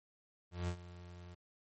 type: tone with ADSR envelope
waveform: 35% pulse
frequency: 88 Hz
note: F2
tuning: 14 cents sharp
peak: -32 dBFS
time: 0.51-1.35 s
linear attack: 170 ms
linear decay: 78 ms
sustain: -16 dB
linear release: 13 ms
effects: MP3 32 kbps